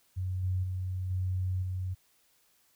sine tone with level steps, 92.5 Hz, F#2, in tune, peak -30 / -27 / -31 / -28 / -31 dBFS, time 0.16-1.95 s, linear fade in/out 20 ms, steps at 0.43 / 0.63 / 1.1 / 1.62 s, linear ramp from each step 10 ms, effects white hiss -68 dBFS RMS until 2.75 s

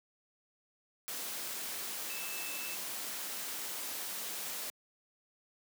sine tone in noise, 2637 Hz, E7, in tune, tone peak -44 dBFS, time 2.1-2.75 s, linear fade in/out 0 ms, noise white, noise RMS -40 dBFS, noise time 1.08-4.7 s, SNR -7 dB, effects high-pass 200 Hz 12 dB/octave

